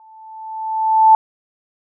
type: tone with exponential growth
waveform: sine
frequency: 880 Hz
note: A5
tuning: in tune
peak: -4 dBFS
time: 0-1.15 s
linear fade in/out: 1 ms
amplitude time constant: 250 ms
effects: none